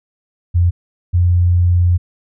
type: tone pair in turn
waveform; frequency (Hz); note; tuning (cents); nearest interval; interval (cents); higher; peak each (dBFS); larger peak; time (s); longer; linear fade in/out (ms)
sine; 87.31 / 88.22; F2 / F2; 0 / +18; unison; 18; second; -9; neither; 0.54-0.71 / 1.13-1.98; second; 20
effects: none